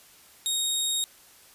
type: tone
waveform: 20% pulse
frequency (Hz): 3742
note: A#7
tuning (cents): +6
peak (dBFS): -19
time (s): 0.46-1.04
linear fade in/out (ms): 0
effects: white hiss -54 dBFS RMS until 1.54 s + resampled to 32000 Hz